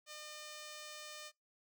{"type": "tone", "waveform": "5% pulse", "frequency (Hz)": 605, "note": "D#5", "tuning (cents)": -49, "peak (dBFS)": -36, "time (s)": [0.06, 1.32], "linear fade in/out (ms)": 50, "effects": ["noise-tail reverb RT60 0.2 s tail -25 dB re dry"]}